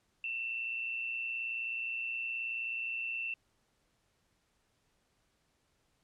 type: tone with amplitude modulation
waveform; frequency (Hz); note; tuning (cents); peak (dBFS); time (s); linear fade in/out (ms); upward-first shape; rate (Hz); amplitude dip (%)
sine; 2686; E7; +32; -32; 0.24-3.34; 2; sine; 119; 50
effects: pink hiss -75 dBFS RMS until 6.03 s + low-pass 10000 Hz 12 dB/octave